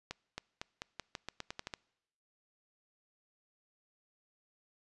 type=accelerating click train; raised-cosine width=0.2 ms; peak=-22 dBFS; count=12; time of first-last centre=0.11-1.738 s; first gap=270 ms; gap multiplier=0.87; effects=noise-tail reverb RT60 0.9 s tail -25 dB re dry + resampled to 24000 Hz